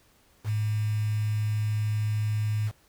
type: tone with quantisation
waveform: sine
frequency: 106.7 Hz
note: G#2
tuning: 47 cents sharp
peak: -24 dBFS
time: 0.44-2.72 s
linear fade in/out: 50 ms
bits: 7
effects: pink hiss -62 dBFS RMS until 2.88 s